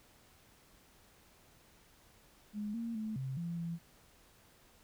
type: tone with pitch steps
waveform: sine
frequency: 208.9 / 231.1 / 217.4 / 132.5 / 170.1 / 168.3 Hz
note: G#3 / A#3 / A3 / C3 / F3 / E3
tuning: +10 / -15 / -21 / +22 / -45 / +36 cents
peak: -36 dBFS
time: 2.53-3.79 s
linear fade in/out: 50 ms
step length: 210 ms
effects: pink hiss -64 dBFS RMS until 4.83 s